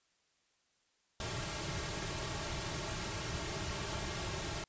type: noise with comb filter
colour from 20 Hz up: pink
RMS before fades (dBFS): -39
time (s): 1.2-4.64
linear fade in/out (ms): 2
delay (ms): 4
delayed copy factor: -0.65
effects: white hiss -75 dBFS RMS until 4.68 s + resampled to 16000 Hz